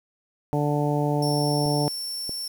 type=harmonic tone; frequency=146.83 Hz; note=D3; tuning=in tune; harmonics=1 / 2 / 3 / 4 / 5 / 6; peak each=-24 / -27 / -29 / -30 / -31 / -32 dBFS; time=0.53-1.88 s; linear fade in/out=0 ms
type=tone; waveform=sawtooth; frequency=5430 Hz; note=F8; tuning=50 cents flat; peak=-27 dBFS; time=1.22-2.48 s; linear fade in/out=5 ms
type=clicks; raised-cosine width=2 ms; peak=-21 dBFS; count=2; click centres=1.66 / 2.294 s
effects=8-bit